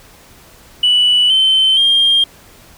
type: tone with pitch steps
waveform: sine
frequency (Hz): 2960 / 3082 / 3209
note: F#7 / G7 / G7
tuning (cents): 0 / -30 / +40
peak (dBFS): -7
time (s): 0.83-2.24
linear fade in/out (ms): 5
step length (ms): 470
effects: tanh soft clip ceiling -5 dBFS + pink hiss -43 dBFS RMS until 2.77 s